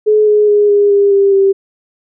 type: tone with pitch steps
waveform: sine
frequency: 426.2 / 420.1 / 414.1 / 408.1 / 402.3 / 396.5 / 390.8 Hz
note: G#4 / G#4 / G#4 / G#4 / G4 / G4 / G4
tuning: +45 / +20 / -5 / -30 / +45 / +20 / -5 cents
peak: -6 dBFS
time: 0.06-1.53 s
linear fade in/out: 20 ms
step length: 210 ms
effects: none